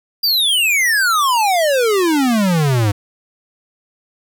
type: exponential sweep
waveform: square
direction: down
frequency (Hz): 4855 to 98.5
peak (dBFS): -13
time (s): 0.23-2.92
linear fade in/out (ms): 10
effects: none